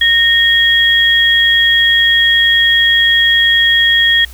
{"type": "tone pair together", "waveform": "sine", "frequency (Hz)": [1849, 3295], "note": ["A#6", "G#7"], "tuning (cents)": [-15, -14], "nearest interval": "minor seventh", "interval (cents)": 1001, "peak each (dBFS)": -10, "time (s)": [0.01, 4.25], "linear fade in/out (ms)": 5, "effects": ["added 60 Hz sine -31 dBFS peak until 4.33 s", "white hiss -40 dBFS RMS until 4.33 s"]}